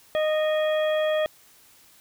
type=harmonic tone with a mistuned harmonic; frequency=618 Hz; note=D#5; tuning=12 cents flat; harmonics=1 / 2 / 3 / 4 / 5; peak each=-21 / -35 / -33 / -40 / -36 dBFS; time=0.15-1.26 s; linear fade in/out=0 ms; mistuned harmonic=5; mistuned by=+110 cents; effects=white hiss -55 dBFS RMS until 2 s